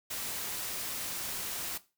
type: noise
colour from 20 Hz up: white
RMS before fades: -37 dBFS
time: 0.1-1.78 s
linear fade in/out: 10 ms
effects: noise-tail reverb RT60 0.3 s tail -17 dB re dry